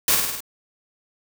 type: noise with echo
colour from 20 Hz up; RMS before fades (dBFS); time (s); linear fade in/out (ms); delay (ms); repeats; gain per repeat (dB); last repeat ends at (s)
white; -18; 0.08-0.15; 2; 51; 5; -3; 0.405
effects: none